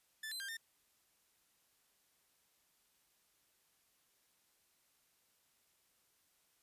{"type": "tone with pitch steps", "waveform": "sawtooth", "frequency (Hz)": [1755, 4067, 1594, 1813], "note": ["A6", "C8", "G6", "A#6"], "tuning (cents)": [-5, -50, 28, -49], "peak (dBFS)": -39, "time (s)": [0.23, 0.57], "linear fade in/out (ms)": 5, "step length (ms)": 85, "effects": ["white hiss -75 dBFS RMS until 6.62 s", "resampled to 32000 Hz"]}